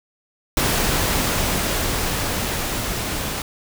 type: noise with level ramp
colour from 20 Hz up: pink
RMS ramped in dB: -19 to -26 dBFS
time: 0.57-3.42 s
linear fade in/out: 2 ms
effects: none